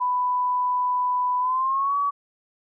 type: tone with pitch glide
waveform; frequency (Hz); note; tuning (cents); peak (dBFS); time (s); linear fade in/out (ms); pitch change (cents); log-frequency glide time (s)
sine; 994 to 1135.2; B5 to C#6; +11 to +41; -20; 0-2.11; 20; +230; 1.4-1.96
effects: none